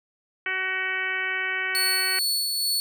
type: harmonic tone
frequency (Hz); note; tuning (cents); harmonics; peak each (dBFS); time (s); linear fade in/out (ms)
376.2; F#4; +29; 1 / 2 / 3 / 4 / 5 / 6 / 7 / 8; -39 / -41 / -39 / -30 / -29 / -30 / -37 / -39; 0.46-2.19; 2
type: tone with tremolo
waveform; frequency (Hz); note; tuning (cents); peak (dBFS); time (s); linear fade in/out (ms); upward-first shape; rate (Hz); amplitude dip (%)
sawtooth; 4421; C#8; -5; -19; 1.75-2.8; 0; sine; 2.3; 30
effects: none